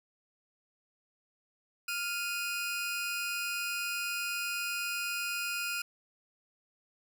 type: tone pair together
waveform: sawtooth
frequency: 1400 / 2492 Hz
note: F6 / D#7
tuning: +4 / +2 cents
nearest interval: minor seventh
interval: 998 cents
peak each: -32 / -32 dBFS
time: 1.88-5.82 s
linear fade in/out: 5 ms
effects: none